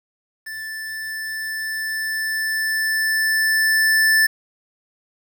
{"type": "tone with level ramp", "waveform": "square", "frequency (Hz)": 1760, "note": "A6", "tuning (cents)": 0, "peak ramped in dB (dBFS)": [-30, -13], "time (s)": [0.46, 4.27], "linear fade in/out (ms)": 10, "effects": ["8-bit"]}